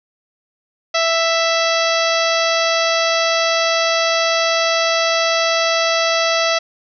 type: harmonic tone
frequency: 661 Hz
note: E5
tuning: 5 cents sharp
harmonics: 1 / 2 / 3 / 4 / 5 / 6 / 7 / 8 / 9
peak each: -18 / -21 / -23 / -24 / -25 / -26 / -26 / -27 / -28 dBFS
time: 0.94-6.59 s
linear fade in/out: 10 ms
effects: none